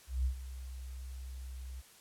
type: tone with ADSR envelope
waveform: sine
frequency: 64.2 Hz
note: C2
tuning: 32 cents flat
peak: -27 dBFS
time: 0.07-1.82 s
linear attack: 180 ms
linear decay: 95 ms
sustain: -14 dB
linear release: 26 ms
effects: white hiss -59 dBFS RMS until 2 s + low-pass 12000 Hz 12 dB/octave